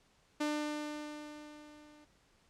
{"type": "tone with level ramp", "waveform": "sawtooth", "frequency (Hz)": 299.2, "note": "D4", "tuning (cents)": 32, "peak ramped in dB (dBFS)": [-27, -54], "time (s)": [0.4, 2.05], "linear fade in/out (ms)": 10, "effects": ["pink hiss -69 dBFS RMS until 2.49 s", "low-pass 8000 Hz 12 dB/octave"]}